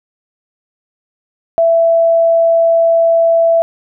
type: tone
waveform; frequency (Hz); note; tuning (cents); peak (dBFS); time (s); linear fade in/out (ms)
sine; 665; E5; +15; -7; 1.58-3.62; 0
effects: none